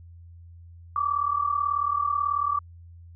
sine tone pair together, 1144 / 1182.3 Hz, D6 / D6, -46 / +11 cents, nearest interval minor second, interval 57 cents, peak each -25 / -26 dBFS, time 0.96-2.59 s, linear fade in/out 2 ms, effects added 85 Hz sine -44 dBFS peak until 3.15 s

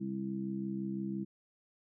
harmonic tone, 65.9 Hz, C2, 13 cents sharp, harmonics 2 / 3 / 4 / 5, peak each -46 / -36 / -47 / -40 dBFS, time 0-1.25 s, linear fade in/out 20 ms, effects none

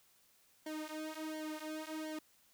sawtooth tone with flanger, 311.1 Hz, D#4, in tune, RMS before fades -43 dBFS, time 0.66-2.19 s, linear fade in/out 5 ms, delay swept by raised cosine 0.77 to 4.27 ms, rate 1.4 Hz, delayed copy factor -0.95, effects white hiss -69 dBFS RMS until 2.53 s

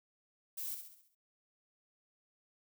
violet noise with echo, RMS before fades -41 dBFS, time 0.57-0.75 s, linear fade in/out 10 ms, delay 67 ms, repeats 6, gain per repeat -6 dB, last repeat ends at 1.152 s, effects none

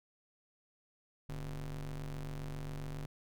square ring-modulated tone, 61.6 Hz, B1, 4 cents flat, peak -37 dBFS, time 1.29-3.06 s, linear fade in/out 5 ms, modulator 85.3 Hz, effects none

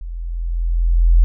sine tone with level ramp, 42.3 Hz, E1, 45 cents sharp, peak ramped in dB -26 to -6 dBFS, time 0.01-1.24 s, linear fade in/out 0 ms, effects none

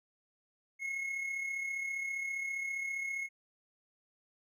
triangle tone with amplitude modulation, 2171 Hz, C#7, 37 cents flat, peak -31 dBFS, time 0.79-3.29 s, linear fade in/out 50 ms, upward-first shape sine, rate 35 Hz, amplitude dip 45%, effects none

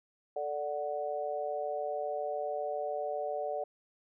sine chord, D major, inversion second, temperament equal, 440 / 587.3 / 740 Hz, A4 / D5 / F#5, 0 / 0 / 0 cents, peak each -39 / -35 / -37 dBFS, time 0.36-3.64 s, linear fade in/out 5 ms, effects none

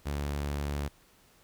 sawtooth tone, 72 Hz, D2, 34 cents flat, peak -27 dBFS, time 0.05-0.89 s, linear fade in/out 20 ms, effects pink hiss -62 dBFS RMS until 1.43 s

